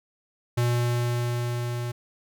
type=tone with level ramp; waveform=square; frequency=120.5 Hz; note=B2; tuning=42 cents flat; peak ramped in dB=-21 to -29 dBFS; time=0.57-1.92 s; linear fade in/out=10 ms; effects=none